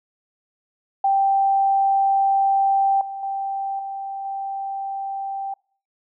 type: tone with level steps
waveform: sine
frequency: 784 Hz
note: G5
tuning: in tune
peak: -15 / -28 / -23 / -27 / -25 dBFS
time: 1.04-5.54 s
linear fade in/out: 5 ms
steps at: 3.01 / 3.23 / 3.79 / 4.25 s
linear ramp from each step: 2 ms
effects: noise-tail reverb RT60 0.5 s tail -26 dB re dry